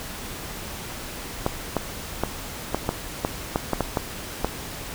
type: clicks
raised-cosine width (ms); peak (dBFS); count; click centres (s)
1; -7; 11; 1.464 / 1.767 / 2.236 / 2.746 / 2.891 / 3.249 / 3.559 / 3.733 / 3.807 / 3.972 / 4.446
effects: pink hiss -35 dBFS RMS until 4.94 s